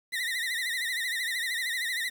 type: tone with vibrato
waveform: 30% pulse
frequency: 1921 Hz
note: B6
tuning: 48 cents flat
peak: -26 dBFS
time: 0.12-2.1 s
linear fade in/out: 20 ms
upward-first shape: triangle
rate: 13 Hz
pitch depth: 130 cents each way
effects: 9-bit